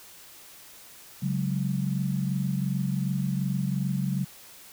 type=chord; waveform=sine; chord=C# suspended fourth; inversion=none; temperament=equal; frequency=138.59 / 185 / 207.7 Hz; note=C#3 / F#3 / G#3; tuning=0 / 0 / 0 cents; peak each=-28 / -28 / -34 dBFS; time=1.22-4.25 s; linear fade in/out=10 ms; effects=white hiss -49 dBFS RMS until 4.72 s